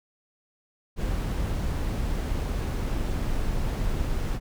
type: noise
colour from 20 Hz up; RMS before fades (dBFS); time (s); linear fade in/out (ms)
brown; -27; 0.96-4.4; 50
effects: none